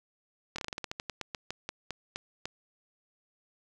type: slowing click train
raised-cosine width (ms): 0.2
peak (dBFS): -18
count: 18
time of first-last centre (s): 0.56-2.455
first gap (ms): 24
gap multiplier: 1.17
effects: none